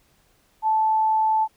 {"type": "tone", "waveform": "sine", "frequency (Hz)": 875, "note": "A5", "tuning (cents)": -10, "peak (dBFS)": -17, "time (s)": [0.62, 1.48], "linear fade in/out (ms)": 50, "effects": ["pink hiss -62 dBFS RMS until 1.56 s"]}